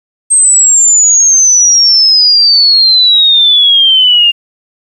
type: exponential sweep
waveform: sine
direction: down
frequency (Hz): 8420 to 2793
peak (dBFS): -3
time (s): 0.3-4.32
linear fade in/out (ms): 20
effects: 7-bit